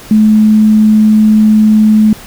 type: tone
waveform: sine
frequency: 215.2 Hz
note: A3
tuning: 38 cents flat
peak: -3 dBFS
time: 0.11-2.13 s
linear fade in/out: 2 ms
effects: pink hiss -32 dBFS RMS until 2.26 s